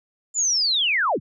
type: linear sweep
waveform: sine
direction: down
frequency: 7220 to 61 Hz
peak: -18 dBFS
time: 0.34-1.2 s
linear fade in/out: 50 ms
effects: none